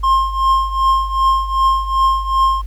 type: tone with tremolo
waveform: triangle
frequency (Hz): 1064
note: C6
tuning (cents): +29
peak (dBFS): -7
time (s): 0.03-2.62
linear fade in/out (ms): 10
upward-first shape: triangle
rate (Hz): 2.6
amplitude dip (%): 85
effects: added 50 Hz sine -22 dBFS peak until 2.66 s + pink hiss -52 dBFS RMS until 2.66 s